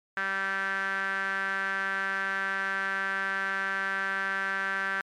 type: tone with band-pass filter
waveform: sawtooth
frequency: 194 Hz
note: G3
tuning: 18 cents flat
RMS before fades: -30 dBFS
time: 0.17-5.01 s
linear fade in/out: 0 ms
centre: 1600 Hz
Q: 6.6
effects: MP3 64 kbps